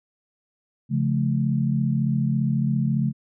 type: chord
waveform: sine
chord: Db augmented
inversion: none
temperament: just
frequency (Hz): 138.59 / 173.24 / 216.5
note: Db3 / F3 / A3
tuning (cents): 0 / -14 / -28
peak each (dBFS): -22 / -27 / -24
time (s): 0.89-3.13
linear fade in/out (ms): 50
effects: none